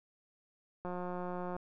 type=click train; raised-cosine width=1 ms; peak=-27 dBFS; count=129; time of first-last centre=0.85-1.565 s; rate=179 Hz; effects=none